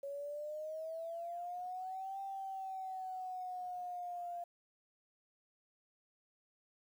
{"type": "linear two-way sweep", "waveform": "sine", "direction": "up then down", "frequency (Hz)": [554.4, 784, 694], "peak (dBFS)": -40, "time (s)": [0.03, 4.44], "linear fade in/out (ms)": 5, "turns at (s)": 2.2, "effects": ["11-bit"]}